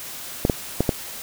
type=clicks; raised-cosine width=2 ms; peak=-4 dBFS; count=4; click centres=0.451 / 0.498 / 0.806 / 0.892 s; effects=white hiss -35 dBFS RMS until 1.22 s